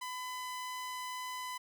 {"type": "tone", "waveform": "sawtooth", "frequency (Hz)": 1006, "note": "B5", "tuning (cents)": 32, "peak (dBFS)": -35, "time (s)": [0.01, 1.58], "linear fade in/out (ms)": 10, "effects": []}